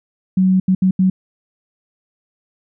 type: tone bursts at uneven times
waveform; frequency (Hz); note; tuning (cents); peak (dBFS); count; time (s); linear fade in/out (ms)
sine; 187.2; F#3; +20; -10; 4; 0.37-0.6 / 0.68-0.75 / 0.82-0.91 / 0.99-1.1; 5
effects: none